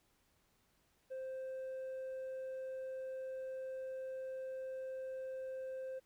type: tone with hard clipping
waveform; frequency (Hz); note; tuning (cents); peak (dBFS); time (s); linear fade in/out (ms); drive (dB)
triangle; 523.3; C5; 0; -40; 1.1-6; 20; 1
effects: pink hiss -75 dBFS RMS until 6.05 s